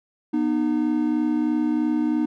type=tone pair together; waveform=triangle; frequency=242.7 / 305.8 Hz; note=B3 / D#4; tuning=-30 / -30 cents; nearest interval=major third; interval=400 cents; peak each=-22 / -19 dBFS; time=0.33-2.26 s; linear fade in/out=10 ms; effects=none